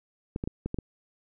clicks, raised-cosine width 3 ms, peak -18 dBFS, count 6, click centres 0.361 / 0.439 / 0.475 / 0.66 / 0.744 / 0.787 s, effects none

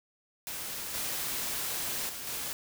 white noise with level steps, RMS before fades -38 / -34 / -40 / -36 dBFS, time 0.47-2.53 s, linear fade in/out 0 ms, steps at 0.94 / 2.09 / 2.27 s, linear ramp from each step 2 ms, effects none

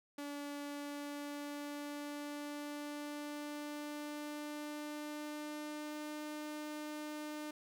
sawtooth tone with pitch glide, 287.9 to 301.5 Hz, D4 to D4, -34 to +46 cents, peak -38 dBFS, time 0.18-7.51 s, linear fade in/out 5 ms, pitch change +80 cents, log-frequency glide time 0.62-6.2 s, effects none

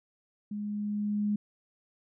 sine tone with level ramp, 207.7 Hz, G#3, in tune, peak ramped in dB -33 to -25 dBFS, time 0.51-1.36 s, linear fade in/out 5 ms, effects none

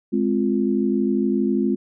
sine chord, F minor, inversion first, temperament just, 209.5 / 261.9 / 349.2 Hz, Ab3 / C4 / F4, +15 / +2 / 0 cents, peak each -21 / -22 / -23 dBFS, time 0.12-1.76 s, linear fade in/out 20 ms, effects none

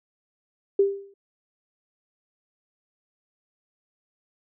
sine tone with exponential decay, 396.5 Hz, G4, 20 cents sharp, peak -13 dBFS, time 0.79-1.14 s, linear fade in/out 5 ms, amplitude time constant 74 ms, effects none

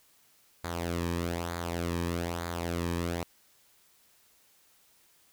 sawtooth tone with flanger, 85.6 Hz, F2, 34 cents flat, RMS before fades -33 dBFS, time 0.64-3.23 s, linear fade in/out 0 ms, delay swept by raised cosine 0.35 to 1.45 ms, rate 1.1 Hz, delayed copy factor -0.65, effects white hiss -64 dBFS RMS until 5.32 s

